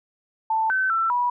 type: tone with pitch steps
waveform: sine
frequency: 885 / 1530 / 1338 / 975 Hz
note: A5 / G6 / E6 / B5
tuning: +10 / -42 / +25 / -23 cents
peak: -19 dBFS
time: 0.5-1.3 s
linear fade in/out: 5 ms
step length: 200 ms
effects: none